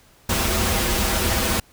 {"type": "noise with comb filter", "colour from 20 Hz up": "pink", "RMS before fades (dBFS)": -21, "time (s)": [0.29, 1.6], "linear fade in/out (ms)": 5, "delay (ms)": 6.9, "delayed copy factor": -0.8, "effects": ["pink hiss -54 dBFS RMS until 1.72 s"]}